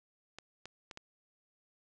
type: clicks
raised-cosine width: 0.2 ms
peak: -28 dBFS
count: 4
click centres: 0.386 / 0.656 / 0.912 / 0.974 s
effects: resampled to 24000 Hz